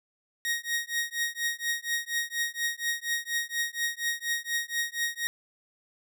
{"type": "tone with tremolo", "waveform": "sawtooth", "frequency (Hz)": 1875, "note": "A#6", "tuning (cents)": 10, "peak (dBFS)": -21, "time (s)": [0.45, 5.27], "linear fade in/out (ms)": 0, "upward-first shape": "triangle", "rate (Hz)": 4.2, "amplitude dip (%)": 100, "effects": []}